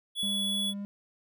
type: tone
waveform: square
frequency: 3394 Hz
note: G#7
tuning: 37 cents sharp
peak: -29 dBFS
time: 0.15-0.74 s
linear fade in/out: 50 ms
type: tone with vibrato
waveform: triangle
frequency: 201.8 Hz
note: G#3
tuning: 49 cents flat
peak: -32 dBFS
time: 0.23-0.85 s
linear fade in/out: 0 ms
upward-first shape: sine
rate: 3.4 Hz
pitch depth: 9 cents each way
effects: none